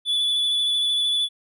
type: tone with vibrato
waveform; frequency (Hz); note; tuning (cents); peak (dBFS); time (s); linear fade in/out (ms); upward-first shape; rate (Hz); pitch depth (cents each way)
triangle; 3450; A7; -35; -18; 0.05-1.29; 50; sine; 13; 15
effects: none